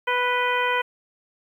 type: harmonic tone with a mistuned harmonic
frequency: 493.5 Hz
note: B4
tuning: 1 cent flat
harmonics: 1 / 2 / 3 / 4 / 5 / 6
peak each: -27 / -24 / -27 / -28 / -29 / -33 dBFS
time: 0.07-0.82 s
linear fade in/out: 10 ms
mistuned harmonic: 6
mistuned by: +75 cents
effects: 9-bit